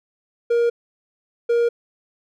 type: tone bursts at uneven times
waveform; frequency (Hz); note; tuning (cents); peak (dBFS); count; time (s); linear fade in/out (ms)
triangle; 471.2; A#4; +19; -13; 2; 0.5-0.7 / 1.49-1.69; 10
effects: none